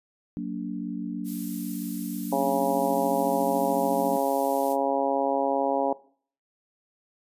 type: chord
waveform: sine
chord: Gb augmented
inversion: none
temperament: just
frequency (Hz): 185 / 231.2 / 289.1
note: Gb3 / Bb3 / D4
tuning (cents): 0 / -14 / -27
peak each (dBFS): -33 / -33 / -33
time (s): 0.37-4.17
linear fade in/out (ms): 0
type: noise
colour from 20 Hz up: violet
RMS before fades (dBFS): -38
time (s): 1.24-4.77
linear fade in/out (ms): 50
type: harmonic tone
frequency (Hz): 137.6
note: C#3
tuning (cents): -12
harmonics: 2 / 3 / 4 / 5 / 6 / 7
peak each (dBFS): -30 / -32 / -27 / -30 / -29 / -32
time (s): 2.32-5.93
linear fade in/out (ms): 5
effects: noise-tail reverb RT60 0.5 s tail -19 dB re dry + resampled to 32000 Hz